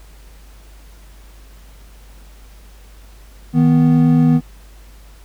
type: tone pair together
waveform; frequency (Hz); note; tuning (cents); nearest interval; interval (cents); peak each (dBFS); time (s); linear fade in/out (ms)
triangle; 158.03 / 246.9; D#3 / B3; +27 / 0; minor sixth; 773; -10; 3.53-4.41; 50
effects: added 50 Hz sine -39 dBFS peak until 5.24 s + pink hiss -49 dBFS RMS until 5.24 s